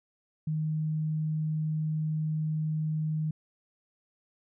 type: tone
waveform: sine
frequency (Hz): 155.5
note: D#3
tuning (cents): -1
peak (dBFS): -27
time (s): 0.47-3.31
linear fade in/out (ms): 5
effects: none